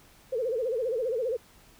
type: tone with vibrato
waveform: sine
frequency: 480 Hz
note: B4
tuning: 49 cents flat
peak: -26 dBFS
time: 0.32-1.37 s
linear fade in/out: 10 ms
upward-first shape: sine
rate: 15 Hz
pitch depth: 170 cents each way
effects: pink hiss -57 dBFS RMS until 1.79 s